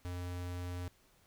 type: tone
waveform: square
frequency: 89 Hz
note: F2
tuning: 33 cents sharp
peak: -39 dBFS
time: 0.05-0.88 s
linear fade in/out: 0 ms
effects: pink hiss -68 dBFS RMS until 1.26 s